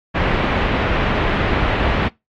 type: low-pass noise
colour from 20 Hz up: pink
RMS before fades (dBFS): -18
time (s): 0.14-2.09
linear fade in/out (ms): 20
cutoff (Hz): 2800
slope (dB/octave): 24
effects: noise-tail reverb RT60 0.2 s tail -22 dB re dry + AAC 48 kbps